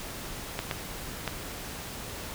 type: clicks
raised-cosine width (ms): 0.3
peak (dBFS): -13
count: 3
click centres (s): 0.591 / 0.712 / 1.277
effects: pink hiss -39 dBFS RMS until 2.34 s